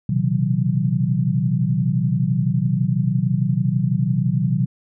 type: tone cluster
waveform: sine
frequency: 122.6 / 134.3 / 160.4 / 186.8 Hz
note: B2 / C3 / E3 / F#3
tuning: -12 / +46 / -47 / +17 cents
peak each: -22 dBFS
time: 0.09-4.66 s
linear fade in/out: 5 ms
effects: none